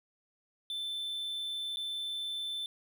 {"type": "tone with dropouts", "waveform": "triangle", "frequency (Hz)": 3533, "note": "A7", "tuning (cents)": 6, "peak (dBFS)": -33, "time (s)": [0.7, 2.66], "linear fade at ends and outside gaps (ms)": 1, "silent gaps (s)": [1.76, 1.77], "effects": []}